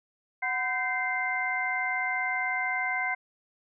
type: tone cluster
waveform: sine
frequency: 741 / 1011 / 1546 / 2084 Hz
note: F#5 / B5 / G6 / C7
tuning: +2 / +40 / -24 / -7 cents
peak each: -33 / -37 / -33 / -29 dBFS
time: 0.42-3.15 s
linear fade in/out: 10 ms
effects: none